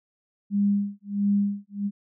sine tone with tremolo, 202.1 Hz, G#3, 47 cents flat, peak -18 dBFS, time 0.5-1.91 s, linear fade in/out 50 ms, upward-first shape sine, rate 1.5 Hz, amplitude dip 100%, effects none

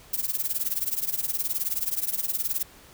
violet noise with tremolo, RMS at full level -24 dBFS, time 0.13-2.63 s, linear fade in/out 5 ms, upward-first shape triangle, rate 19 Hz, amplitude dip 95%, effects pink hiss -51 dBFS RMS until 2.93 s

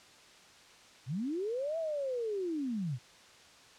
sine linear two-way sweep, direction up then down, 110 to 666 to 110 Hz, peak -32 dBFS, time 1.06-2.99 s, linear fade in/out 50 ms, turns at 1.78 s, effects white hiss -57 dBFS RMS until 3.78 s + low-pass 6000 Hz 12 dB/octave

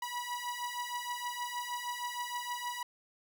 sawtooth beating tone pair, 970 / 976.4 Hz, B5 / B5, -31 / -20 cents, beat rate 6.4 Hz, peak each -36 / -35 dBFS, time 0.02-2.83 s, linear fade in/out 5 ms, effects none

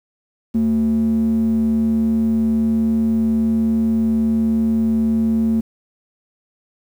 square tone with band-pass filter, 74.9 Hz, D2, 35 cents sharp, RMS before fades -17 dBFS, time 0.54-5.61 s, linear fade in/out 10 ms, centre 240 Hz, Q 8.5, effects 8-bit

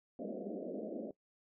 pink band-pass noise, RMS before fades -42 dBFS, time 0.19-1.11 s, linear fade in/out 2 ms, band 190 to 660 Hz, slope 96 dB/octave, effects noise-tail reverb RT60 0.1 s tail -19 dB re dry

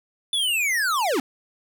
square linear sweep, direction down, 3520 to 233.1 Hz, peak -21 dBFS, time 0.33-1.2 s, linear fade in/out 2 ms, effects none

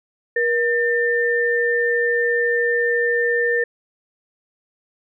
sine tone pair together, 476 / 1797 Hz, A#4 / A6, +36 / +36 cents, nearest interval octave + major seventh, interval 2300 cents, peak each -19 dBFS, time 0.36-3.64 s, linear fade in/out 5 ms, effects none

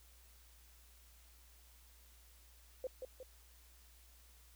sine tone with echo, 514 Hz, C5, 31 cents flat, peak -37 dBFS, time 2.84-2.87 s, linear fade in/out 2 ms, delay 180 ms, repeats 2, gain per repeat -5 dB, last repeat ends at 3.23 s, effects added 59 Hz sine -62 dBFS peak until 4.55 s + white hiss -66 dBFS RMS until 4.55 s

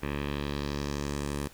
10% pulse tone with low-pass filter sweep, 71.7 Hz, D2, 41 cents flat, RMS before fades -33 dBFS, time 0.02-1.48 s, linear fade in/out 10 ms, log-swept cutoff 2400 to 11000 Hz, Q 2, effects pink hiss -54 dBFS RMS until 1.53 s

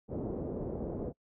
white low-pass noise, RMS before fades -37 dBFS, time 0.08-1.13 s, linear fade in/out 50 ms, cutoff 510 Hz, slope 24 dB/octave, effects noise-tail reverb RT60 0.1 s tail -25 dB re dry

